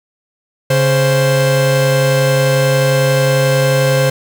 45% pulse tone pair together, 138.79 / 524 Hz, C#3 / C5, +2 / +2 cents, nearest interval octave + major seventh, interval 2300 cents, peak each -13 dBFS, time 0.7-4.1 s, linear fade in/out 5 ms, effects none

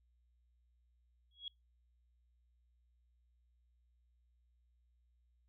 sine tone with exponential growth, 3322 Hz, G#7, in tune, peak -38 dBFS, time 1.31-1.48 s, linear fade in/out 2 ms, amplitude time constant 35 ms, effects noise-tail reverb RT60 0.2 s tail -26 dB re dry + added 60 Hz sine -70 dBFS peak until 5.48 s

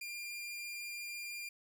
sawtooth tone, 2398 Hz, D7, 36 cents sharp, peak -38 dBFS, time 0.01-1.49 s, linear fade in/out 5 ms, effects none

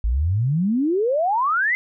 sine exponential sweep, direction up, 51.7 to 2093 Hz, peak -17 dBFS, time 0.04-1.75 s, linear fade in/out 0 ms, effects none

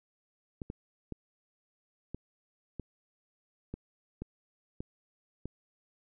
clicks, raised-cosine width 3 ms, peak -25 dBFS, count 9, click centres 0.618 / 0.701 / 1.123 / 2.146 / 2.797 / 3.74 / 4.22 / 4.805 / 5.456 s, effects none

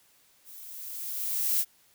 violet noise with level ramp, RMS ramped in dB -48 to -24 dBFS, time 0.44-1.65 s, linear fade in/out 50 ms, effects white hiss -63 dBFS RMS until 1.94 s

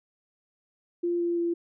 sine tone with pitch steps, 346.6 / 344 / 341.4 Hz, F4 / F4 / F4, -13 / -26 / -39 cents, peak -24 dBFS, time 1.03-1.54 s, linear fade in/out 10 ms, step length 170 ms, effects none

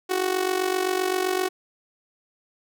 sawtooth tone with amplitude modulation, 371.1 Hz, F#4, 5 cents sharp, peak -15 dBFS, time 0.09-1.49 s, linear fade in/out 20 ms, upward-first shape sine, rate 47.7 Hz, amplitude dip 75%, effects none

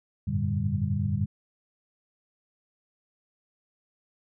sine tone cluster, 90.3 / 100.8 / 113.3 / 146.2 / 196.9 Hz, F#2 / G2 / A#2 / D3 / G3, -42 / +49 / -49 / -7 / +8 cents, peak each -31 dBFS, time 0.27-1.26 s, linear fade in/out 10 ms, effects none

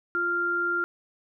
sine tone pair together, 348 / 1392 Hz, F4 / F6, -6 / -6 cents, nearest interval 2 octaves, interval 2400 cents, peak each -32 / -24 dBFS, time 0.15-0.84 s, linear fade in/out 0 ms, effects none

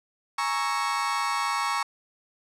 35% pulse chord, A# half-diminished seventh, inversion third, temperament equal, 830.6 / 932.3 / 1108.7 / 1318.5 Hz, G#5 / A#5 / C#6 / E6, 0 / 0 / 0 / 0 cents, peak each -32 / -29 / -26 / -32 dBFS, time 0.38-1.83 s, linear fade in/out 5 ms, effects low-pass 9000 Hz 12 dB/octave

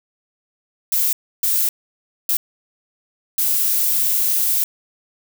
violet noise bursts at uneven times, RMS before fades -18 dBFS, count 4, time 0.92-1.13 / 1.43-1.69 / 2.29-2.37 / 3.38-4.64 s, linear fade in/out 2 ms, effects none

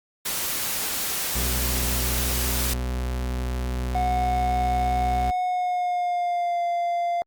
white noise, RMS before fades -27 dBFS, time 0.25-2.74 s, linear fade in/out 10 ms
40% pulse tone, 62.4 Hz, B1, 19 cents sharp, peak -24 dBFS, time 1.35-5.31 s, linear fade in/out 5 ms
triangle tone with pitch glide, 730 to 693.8 Hz, F#5 to F5, -24 to -12 cents, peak -20 dBFS, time 3.95-7.22 s, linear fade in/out 0 ms, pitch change -88 cents, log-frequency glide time 5.42-6.62 s
effects Opus 48 kbps

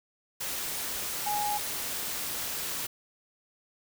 sine tone in noise, 830.6 Hz, G#5, in tune, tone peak -28 dBFS, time 1.26-1.58 s, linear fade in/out 10 ms, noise white, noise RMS -34 dBFS, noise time 0.4-2.87 s, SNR +3 dB, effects none

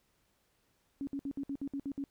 sine tone bursts, 278.3 Hz, C#4, 7 cents sharp, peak -34 dBFS, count 9, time 1.01-2.039 s, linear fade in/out 0 ms, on 61 ms, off 60 ms, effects pink hiss -74 dBFS RMS until 2.1 s

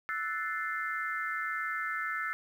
sine chord, F# half-diminished seventh, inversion third, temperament equal, 1318.5 / 1480 / 1760 / 2093 Hz, E6 / F#6 / A6 / C7, 0 / 0 / 0 / 0 cents, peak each -36 / -39 / -36 / -39 dBFS, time 0.09-2.33 s, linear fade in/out 0 ms, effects 10-bit

